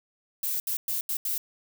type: noise bursts at uneven times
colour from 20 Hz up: violet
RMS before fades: -29 dBFS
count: 5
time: 0.43-0.6 / 0.67-0.77 / 0.88-1.01 / 1.09-1.17 / 1.25-1.38 s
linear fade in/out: 2 ms
effects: none

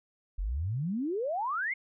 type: exponential sweep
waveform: sine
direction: up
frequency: 41.2 to 2217 Hz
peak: -29 dBFS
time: 0.38-1.74 s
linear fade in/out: 10 ms
effects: none

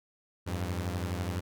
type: beating tone pair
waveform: sawtooth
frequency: 87.31 / 99.31 Hz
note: F2 / G2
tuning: 0 / +23 cents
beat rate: 12 Hz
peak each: -29 / -32 dBFS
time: 0.46-1.41 s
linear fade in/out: 20 ms
effects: none

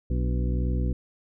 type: harmonic tone with a mistuned harmonic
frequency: 61.6 Hz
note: B1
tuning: 4 cents flat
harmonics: 1 / 2 / 3 / 4 / 5 / 6 / 8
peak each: -24 / -30 / -34 / -36 / -38 / -40 / -42 dBFS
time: 0.1-0.93 s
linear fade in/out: 5 ms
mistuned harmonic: 5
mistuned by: -82 cents
effects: none

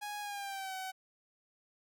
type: tone with pitch glide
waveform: sawtooth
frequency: 829 to 755.8 Hz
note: G#5 to F#5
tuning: -3 to +37 cents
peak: -35 dBFS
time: 0.01-0.92 s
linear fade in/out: 20 ms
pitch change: -160 cents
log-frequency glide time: 0.21-0.75 s
effects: none

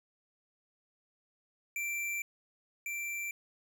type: tone pair in turn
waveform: square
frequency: 2349 / 2349 Hz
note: D7 / D7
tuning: 0 / 0 cents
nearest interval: unison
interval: 0 cents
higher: neither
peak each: -34 / -36 dBFS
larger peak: first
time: 1.76-2.22 / 2.86-3.31 s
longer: first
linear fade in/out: 2 ms
effects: none

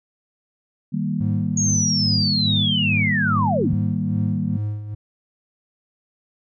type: chord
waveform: sine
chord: Eb major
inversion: none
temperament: equal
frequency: 155.56 / 196 / 233.1 Hz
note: Eb3 / G3 / Bb3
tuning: 0 / 0 / 0 cents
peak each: -25 / -24 / -26 dBFS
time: 0.92-4.58 s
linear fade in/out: 20 ms
type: tone with tremolo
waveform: triangle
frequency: 105.1 Hz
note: G#2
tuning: 21 cents sharp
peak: -19 dBFS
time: 1.2-4.95 s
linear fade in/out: 10 ms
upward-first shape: sine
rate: 2.4 Hz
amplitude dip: 65%
type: linear sweep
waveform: sine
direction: down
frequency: 6645 to 51.7 Hz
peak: -19 dBFS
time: 1.57-3.74 s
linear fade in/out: 5 ms
effects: none

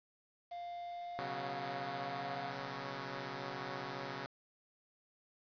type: tone with pitch glide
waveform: triangle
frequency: 698.5 to 705.4 Hz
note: F5 to F5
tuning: 0 to +17 cents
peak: -40 dBFS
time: 0.51-2.51 s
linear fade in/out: 10 ms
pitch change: +17 cents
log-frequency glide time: 0.9-1.5 s
type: chord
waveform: 5% pulse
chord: B suspended second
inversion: none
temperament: equal with one note detuned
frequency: 123.47 / 137.87 / 185 Hz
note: B2 / C#3 / F#3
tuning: 0 / -9 / 0 cents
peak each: -36 / -32 / -35 dBFS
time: 1.19-4.26 s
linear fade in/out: 0 ms
effects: resampled to 11025 Hz + 10-bit

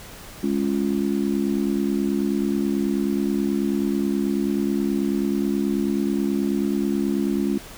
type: chord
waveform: sine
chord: Db major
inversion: second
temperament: just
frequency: 207.9 / 277.2 / 346.5 Hz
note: Ab3 / Db4 / F4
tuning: +2 / 0 / -14 cents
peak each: -23 / -24 / -26 dBFS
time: 0.43-7.58 s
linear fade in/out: 5 ms
effects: pink hiss -41 dBFS RMS until 7.77 s

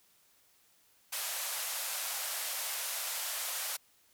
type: band-pass noise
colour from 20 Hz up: white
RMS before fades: -37 dBFS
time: 1.12-3.77 s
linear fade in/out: 10 ms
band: 530 to 15000 Hz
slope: 48 dB/octave
effects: white hiss -67 dBFS RMS until 4.13 s

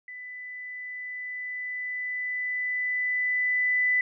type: tone with level ramp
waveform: sine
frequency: 1995 Hz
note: B6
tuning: 17 cents sharp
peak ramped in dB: -38 to -20 dBFS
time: 0.08-4.01 s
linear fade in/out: 2 ms
effects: none

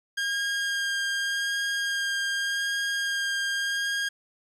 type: tone with vibrato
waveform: sawtooth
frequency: 1615 Hz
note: G#6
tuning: 49 cents flat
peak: -22 dBFS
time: 0.17-4.09 s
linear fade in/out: 10 ms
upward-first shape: sine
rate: 0.85 Hz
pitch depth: 10 cents each way
effects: low-pass 8000 Hz 12 dB/octave + 10-bit

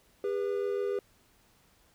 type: tone pair together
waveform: triangle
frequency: 403.1 / 489.8 Hz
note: G4 / B4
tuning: +48 / -14 cents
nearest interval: minor third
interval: 338 cents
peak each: -28 / -32 dBFS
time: 0.24-0.99 s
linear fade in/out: 2 ms
effects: pink hiss -65 dBFS RMS until 1.94 s

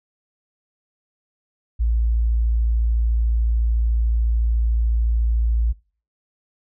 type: tone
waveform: sine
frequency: 56.9 Hz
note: A#1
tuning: 41 cents flat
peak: -16 dBFS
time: 1.79-5.73 s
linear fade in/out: 20 ms
effects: noise-tail reverb RT60 0.4 s tail -23 dB re dry

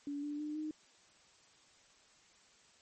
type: tone with pitch steps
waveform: sine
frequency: 286.5 / 293.5 / 300.7 / 308.1 Hz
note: D4 / D4 / D4 / D#4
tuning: -43 / -1 / +41 / -17 cents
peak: -37 dBFS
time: 0.07-0.71 s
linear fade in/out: 2 ms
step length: 160 ms
effects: white hiss -65 dBFS RMS until 2.81 s + MP3 32 kbps

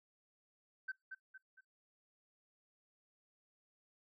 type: tone with echo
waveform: sine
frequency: 1538 Hz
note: G6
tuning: 33 cents flat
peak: -37 dBFS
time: 0.88-0.92 s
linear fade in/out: 10 ms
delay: 230 ms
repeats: 3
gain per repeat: -7 dB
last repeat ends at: 1.61 s
effects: noise-tail reverb RT60 0.2 s tail -24 dB re dry + tanh soft clip ceiling -35 dBFS

